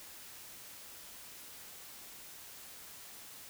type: silence
effects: white hiss -51 dBFS RMS until 3.49 s